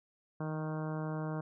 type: harmonic tone with a mistuned harmonic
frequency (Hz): 155.56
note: D#3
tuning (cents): 0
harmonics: 1 / 2 / 3 / 4 / 5 / 6 / 7 / 8 / 9 / 10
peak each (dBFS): -36 / -42 / -45 / -45 / -49 / -50 / -49 / -55 / -52 / -56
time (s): 0.4-1.41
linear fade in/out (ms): 5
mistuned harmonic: 1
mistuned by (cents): +21
effects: none